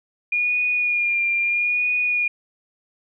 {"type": "tone with vibrato", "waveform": "sine", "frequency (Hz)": 2427, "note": "D#7", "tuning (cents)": -44, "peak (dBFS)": -18, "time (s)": [0.32, 2.28], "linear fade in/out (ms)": 5, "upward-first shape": "sine", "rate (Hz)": 0.77, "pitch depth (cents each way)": 29, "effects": []}